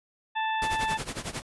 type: harmonic tone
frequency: 880 Hz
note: A5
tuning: in tune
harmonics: 1 / 2 / 3 / 4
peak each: -27 / -33 / -37 / -39 dBFS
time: 0.35-0.98 s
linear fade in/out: 20 ms
type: noise with tremolo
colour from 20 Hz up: pink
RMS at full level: -32 dBFS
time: 0.62-1.42 s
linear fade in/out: 0 ms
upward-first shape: sine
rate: 11 Hz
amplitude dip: 85%
effects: resampled to 24000 Hz